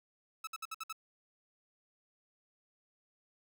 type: tone bursts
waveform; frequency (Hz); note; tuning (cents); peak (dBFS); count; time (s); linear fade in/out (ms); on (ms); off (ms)
sawtooth; 1302; E6; -22; -35; 6; 0.44-0.927; 5; 32; 59
effects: 11-bit